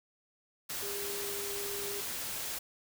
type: tone in noise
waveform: sine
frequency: 403.3 Hz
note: G4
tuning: 49 cents sharp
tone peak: -40 dBFS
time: 0.82-2.01 s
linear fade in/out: 10 ms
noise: white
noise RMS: -38 dBFS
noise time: 0.69-2.59 s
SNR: -5 dB
effects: none